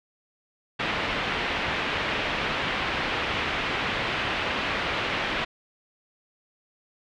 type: low-pass noise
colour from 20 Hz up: white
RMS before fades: -28 dBFS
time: 0.79-5.45 s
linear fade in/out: 10 ms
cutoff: 3000 Hz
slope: 24 dB/octave
effects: none